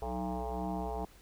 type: tone with frequency modulation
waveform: sine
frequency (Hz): 311.1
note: D#4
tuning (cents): 0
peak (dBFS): -33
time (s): 0.02-1.05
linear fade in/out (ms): 2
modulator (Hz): 124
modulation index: 4.8
effects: added 48 Hz sine -62 dBFS peak until 1.21 s + pink hiss -60 dBFS RMS until 1.21 s